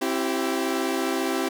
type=tone cluster; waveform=sawtooth; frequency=265.5 / 332.7 / 387.3 Hz; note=C4 / E4 / G4; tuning=+25 / +16 / -21 cents; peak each=-24 dBFS; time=0.01-1.49 s; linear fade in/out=10 ms; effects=none